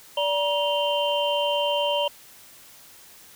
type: tone cluster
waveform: sine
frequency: 581 / 952 / 2800 / 3100 Hz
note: D5 / A#5 / F7 / G7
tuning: -19 / +36 / +4 / -20 cents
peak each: -24 / -27 / -30 / -28 dBFS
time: 0.17-2.08 s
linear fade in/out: 5 ms
effects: white hiss -49 dBFS RMS until 3.35 s